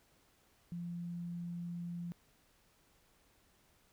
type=tone; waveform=sine; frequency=172.7 Hz; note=F3; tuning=19 cents flat; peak=-39 dBFS; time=0.72-2.12 s; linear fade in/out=0 ms; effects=pink hiss -70 dBFS RMS until 3.92 s